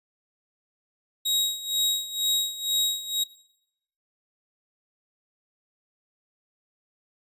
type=tone with tremolo; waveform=sawtooth; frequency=3801 Hz; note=A#7; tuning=33 cents sharp; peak=-18 dBFS; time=1.25-3.24 s; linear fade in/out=10 ms; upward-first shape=sine; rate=2.1 Hz; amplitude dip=80%; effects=noise-tail reverb RT60 0.8 s tail -20 dB re dry + resampled to 32000 Hz